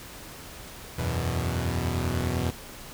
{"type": "chord", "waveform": "sawtooth", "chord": "E suspended second", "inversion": "none", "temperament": "equal", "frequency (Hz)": [82.41, 92.5, 123.47], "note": ["E2", "F#2", "B2"], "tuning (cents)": [0, 0, 0], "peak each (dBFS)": [-25, -28, -26], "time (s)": [0.98, 2.51], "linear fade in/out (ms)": 10, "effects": ["pink hiss -43 dBFS RMS until 2.93 s"]}